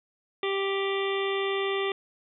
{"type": "harmonic tone with a mistuned harmonic", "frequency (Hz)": 392, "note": "G4", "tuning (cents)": 0, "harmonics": [1, 2, 3, 5, 6, 7, 8, 9], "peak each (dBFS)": [-27, -38, -35, -36, -38, -40, -41, -38], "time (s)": [0.43, 1.92], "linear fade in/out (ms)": 2, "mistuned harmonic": 7, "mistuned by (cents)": 26, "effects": []}